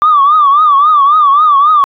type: tone with vibrato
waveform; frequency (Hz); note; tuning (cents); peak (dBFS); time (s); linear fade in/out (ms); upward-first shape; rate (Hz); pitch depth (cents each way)
sine; 1174.7; D6; 0; -3; 0.02-1.84; 0; triangle; 3.7; 140
effects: tanh soft clip ceiling 0 dBFS